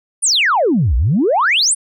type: exponential two-way sweep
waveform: sine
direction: down then up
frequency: 9956 to 54.7 to 9956 Hz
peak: -10 dBFS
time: 0.22-1.75 s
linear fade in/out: 20 ms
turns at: 0.96 s
effects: tanh soft clip ceiling -6 dBFS